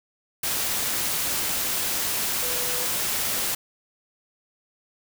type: tone in noise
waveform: sine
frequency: 493.9 Hz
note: B4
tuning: in tune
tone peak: -36 dBFS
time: 2.42-2.85 s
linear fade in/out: 5 ms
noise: white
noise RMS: -26 dBFS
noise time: 0.43-3.55 s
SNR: -13 dB
effects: none